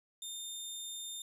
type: tone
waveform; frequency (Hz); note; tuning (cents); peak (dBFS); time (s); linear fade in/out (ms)
20% pulse; 3625; A#7; -49; -35; 0.22-1.22; 2
effects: none